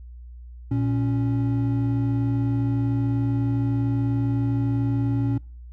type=tone pair together; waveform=triangle; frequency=116.88 / 278 Hz; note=A#2 / C#4; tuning=+5 / +5 cents; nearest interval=octave + minor third; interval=1500 cents; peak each=-20 / -23 dBFS; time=0.71-5.38 s; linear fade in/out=5 ms; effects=noise-tail reverb RT60 0.4 s tail -24 dB re dry + added 60 Hz sine -38 dBFS peak until 5.72 s